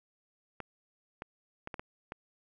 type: clicks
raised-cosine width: 0.5 ms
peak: -24 dBFS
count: 6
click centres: 0.603 / 1.221 / 1.674 / 1.742 / 1.795 / 2.121 s
effects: none